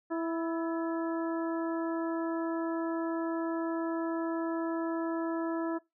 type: harmonic tone with a mistuned harmonic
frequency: 329.6 Hz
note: E4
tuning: in tune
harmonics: 1 / 2 / 3 / 4 / 5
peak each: -31 / -37 / -41 / -43 / -45 dBFS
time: 0.1-5.79 s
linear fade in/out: 20 ms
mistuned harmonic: 5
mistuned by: +59 cents
effects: noise-tail reverb RT60 0.2 s tail -22 dB re dry